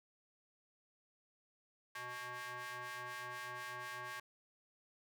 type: ring-modulated tone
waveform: sawtooth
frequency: 246.9 Hz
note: B3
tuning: in tune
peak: -37 dBFS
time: 1.95-4.2 s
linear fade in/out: 5 ms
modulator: 1360 Hz
effects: none